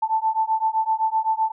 sine beating tone pair, 879 / 886.8 Hz, A5 / A5, -2 / +13 cents, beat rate 7.8 Hz, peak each -22 dBFS, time 0.02-1.52 s, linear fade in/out 10 ms, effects none

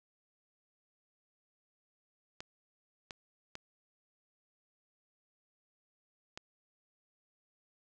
clicks, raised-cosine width 0.2 ms, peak -25 dBFS, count 4, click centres 2.405 / 3.108 / 3.554 / 6.375 s, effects 10-bit

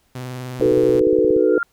sawtooth tone with vibrato, 126.3 Hz, B2, 39 cents sharp, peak -24 dBFS, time 0.15-1 s, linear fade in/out 5 ms, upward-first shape square, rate 20 Hz, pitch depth 34 cents each way
click train, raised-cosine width 3 ms, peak -18 dBFS, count 14, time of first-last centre 0.6-1.365 s, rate 17 Hz
sine chord, B dominant seventh, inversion first, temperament equal with one note detuned, 308.8 / 370 / 440 / 493.9 Hz, D#4 / F#4 / A4 / B4, -13 / 0 / 0 / 0 cents, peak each -20 / -18 / -17 / -18 dBFS, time 0.61-1.58 s, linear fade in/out 2 ms
sine tone with exponential growth, 1396.9 Hz, F6, in tune, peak -17 dBFS, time 1.37-1.63 s, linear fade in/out 1 ms, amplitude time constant 56 ms
effects pink hiss -62 dBFS RMS until 1.72 s

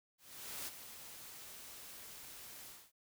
white noise with ADSR envelope, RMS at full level -43 dBFS, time 0.18-2.92 s, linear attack 490 ms, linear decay 28 ms, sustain -9 dB, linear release 240 ms, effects none

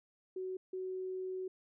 sine tone bursts at uneven times, 373.2 Hz, F#4, 15 cents sharp, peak -37 dBFS, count 2, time 0.36-0.57 / 0.73-1.48 s, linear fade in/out 5 ms, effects none

